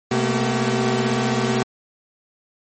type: tone cluster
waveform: sawtooth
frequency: 126.8 / 219.5 / 235.2 / 381.7 Hz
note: B2 / A3 / A#3 / G4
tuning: +46 / -4 / +16 / -46 cents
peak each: -20 dBFS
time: 0.11-1.63 s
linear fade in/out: 5 ms
effects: MP3 32 kbps